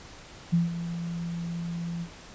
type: tone with ADSR envelope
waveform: sine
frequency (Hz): 170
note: F3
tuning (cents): -46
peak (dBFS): -18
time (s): 0.52-2.09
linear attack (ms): 18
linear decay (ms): 160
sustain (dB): -12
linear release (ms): 74
effects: pink hiss -47 dBFS RMS until 2.34 s + resampled to 16000 Hz